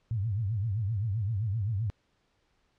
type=tone with vibrato; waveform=sine; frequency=105.5 Hz; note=G#2; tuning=28 cents sharp; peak=-27 dBFS; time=0.11-1.9 s; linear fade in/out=0 ms; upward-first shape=triangle; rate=7.7 Hz; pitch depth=240 cents each way; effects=pink hiss -72 dBFS RMS until 2.78 s + low-pass 5000 Hz 12 dB/octave